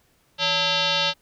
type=tone with frequency modulation; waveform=sine; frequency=164.81 Hz; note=E3; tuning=in tune; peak=-19 dBFS; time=0.38-1.14 s; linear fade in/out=50 ms; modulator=731 Hz; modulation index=5.9; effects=pink hiss -63 dBFS RMS until 1.21 s